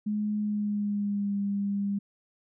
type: tone with pitch glide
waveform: sine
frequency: 210.1 to 200.6 Hz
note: G#3 to G3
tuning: +20 to +40 cents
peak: -26 dBFS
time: 0.06-1.99 s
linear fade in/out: 10 ms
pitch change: -80 cents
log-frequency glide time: 0.39-1.38 s
effects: none